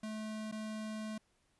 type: tone with dropouts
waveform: square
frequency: 216.4 Hz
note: A3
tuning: 29 cents flat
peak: -40 dBFS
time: 0.03-1.18 s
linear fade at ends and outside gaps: 5 ms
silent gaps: 0.515-0.523 s
effects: pink hiss -75 dBFS RMS until 1.59 s + resampled to 24000 Hz